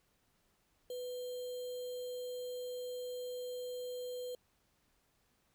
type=tone with sample-and-hold; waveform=sine; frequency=496.8 Hz; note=B4; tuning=10 cents sharp; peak=-39 dBFS; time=0.9-4.35 s; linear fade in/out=2 ms; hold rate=3675 Hz; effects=pink hiss -75 dBFS RMS until 5.54 s